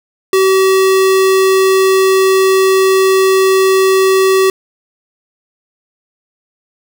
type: tone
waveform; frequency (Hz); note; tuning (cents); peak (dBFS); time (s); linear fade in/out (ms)
square; 381.6; G4; -47; -8; 0.33-4.5; 2
effects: none